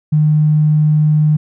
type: tone with tanh clipping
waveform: triangle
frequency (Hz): 152.3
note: D#3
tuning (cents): -37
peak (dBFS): -8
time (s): 0.12-1.37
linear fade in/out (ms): 10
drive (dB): 3
effects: none